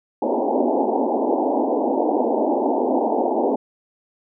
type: band-pass noise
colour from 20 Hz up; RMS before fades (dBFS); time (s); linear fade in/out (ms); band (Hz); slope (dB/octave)
pink; -20; 0.22-3.56; 5; 230 to 920; 96
effects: none